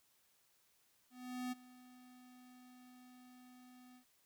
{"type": "tone with ADSR envelope", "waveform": "square", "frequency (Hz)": 250.7, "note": "B3", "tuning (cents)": 26, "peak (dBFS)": -39, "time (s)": [1.1, 4.05], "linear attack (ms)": 420, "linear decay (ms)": 19, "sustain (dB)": -20, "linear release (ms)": 97, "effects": ["white hiss -74 dBFS RMS until 4.25 s"]}